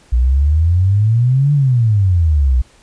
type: exponential two-way sweep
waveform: sine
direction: up then down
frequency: 58.27 to 147.7 to 60 Hz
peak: -9 dBFS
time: 0.12-2.62 s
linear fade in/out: 10 ms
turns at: 1.53 s
effects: pink hiss -49 dBFS RMS until 2.82 s + resampled to 22050 Hz